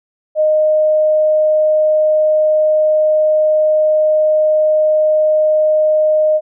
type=tone; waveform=sine; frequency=617 Hz; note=D#5; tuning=15 cents flat; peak=-9 dBFS; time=0.35-6.41 s; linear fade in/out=50 ms; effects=none